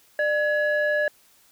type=tone pair together; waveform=sine; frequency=598.6 / 1689 Hz; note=D5 / G#6; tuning=+33 / +29 cents; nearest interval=octave + tritone; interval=1796 cents; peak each=-21 / -22 dBFS; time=0.19-1.08 s; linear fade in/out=2 ms; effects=tanh soft clip ceiling -15 dBFS + white hiss -58 dBFS RMS until 1.51 s